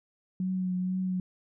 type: tone with vibrato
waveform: sine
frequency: 184.4 Hz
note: F#3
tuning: 6 cents flat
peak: -27 dBFS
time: 0.4-1.2 s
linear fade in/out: 2 ms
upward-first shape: triangle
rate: 2.1 Hz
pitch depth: 26 cents each way
effects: none